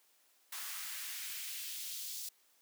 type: noise with high-pass filter sweep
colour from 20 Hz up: white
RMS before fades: -43 dBFS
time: 0.52-2.29 s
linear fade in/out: 5 ms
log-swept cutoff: 1100 to 4700 Hz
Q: 1.3
effects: white hiss -70 dBFS RMS until 2.61 s + high-pass 300 Hz 12 dB/octave